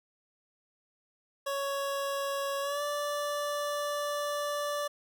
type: tone with pitch glide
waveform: 25% pulse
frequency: 556 to 583.3 Hz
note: C#5 to D5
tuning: +5 to -12 cents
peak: -27 dBFS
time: 1.46-4.88 s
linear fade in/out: 10 ms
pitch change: +83 cents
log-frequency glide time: 2.61-2.82 s
effects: none